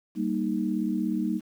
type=chord; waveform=sine; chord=Eb major; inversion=first; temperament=equal; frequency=196 / 233.1 / 311.1 Hz; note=G3 / Bb3 / Eb4; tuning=0 / 0 / 0 cents; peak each=-29 dBFS; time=0.15-1.41 s; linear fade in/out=50 ms; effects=9-bit